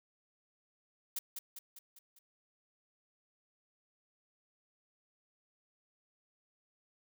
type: noise with echo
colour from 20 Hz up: blue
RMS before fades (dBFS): -37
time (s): 1.16-1.19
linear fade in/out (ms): 5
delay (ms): 200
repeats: 5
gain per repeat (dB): -5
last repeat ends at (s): 2.19
effects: none